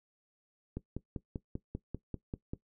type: click train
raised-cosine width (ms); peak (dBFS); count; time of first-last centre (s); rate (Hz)
3; -24; 10; 0.77-2.535; 5.1
effects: noise-tail reverb RT60 0.1 s tail -17 dB re dry